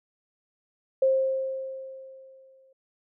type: tone with exponential decay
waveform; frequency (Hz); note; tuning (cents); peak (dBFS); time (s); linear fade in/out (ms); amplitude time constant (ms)
sine; 530; C5; +22; -17; 1.02-2.73; 5; 370
effects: none